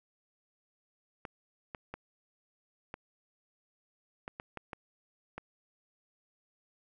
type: clicks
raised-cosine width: 0.5 ms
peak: -25 dBFS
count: 9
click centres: 1.252 / 1.748 / 1.94 / 2.941 / 4.279 / 4.399 / 4.573 / 4.732 / 5.38 s
effects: none